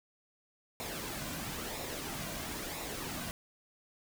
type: noise with flanger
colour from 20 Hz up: pink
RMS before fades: -40 dBFS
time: 0.8-3.31 s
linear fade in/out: 0 ms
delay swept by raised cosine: 0.64 to 2.34 ms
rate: 1 Hz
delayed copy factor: -0.5
effects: none